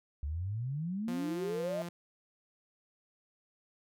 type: exponential sweep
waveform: sine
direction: up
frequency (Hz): 68.7 to 659.3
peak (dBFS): -33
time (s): 0.23-1.82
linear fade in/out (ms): 0
type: tone with vibrato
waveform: sawtooth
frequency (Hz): 174.61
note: F3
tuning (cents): 0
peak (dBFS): -35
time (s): 1.08-1.89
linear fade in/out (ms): 2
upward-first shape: triangle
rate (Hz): 3.6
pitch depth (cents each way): 23
effects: none